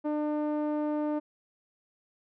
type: tone with low-pass filter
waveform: sawtooth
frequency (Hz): 300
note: D4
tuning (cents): +37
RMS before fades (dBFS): -30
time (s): 0.04-1.2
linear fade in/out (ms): 20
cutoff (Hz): 760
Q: 1.1
effects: none